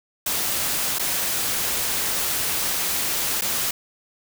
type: noise with dropouts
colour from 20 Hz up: white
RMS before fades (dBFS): -24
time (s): 0.26-3.71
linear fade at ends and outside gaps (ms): 5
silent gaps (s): 0.986-0.994 / 3.411-3.419
effects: none